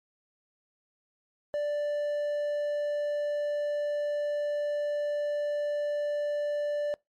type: tone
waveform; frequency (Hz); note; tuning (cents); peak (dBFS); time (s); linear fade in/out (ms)
triangle; 587.3; D5; 0; -25; 1.54-6.94; 0
effects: noise-tail reverb RT60 0.2 s tail -25 dB re dry + MP3 64 kbps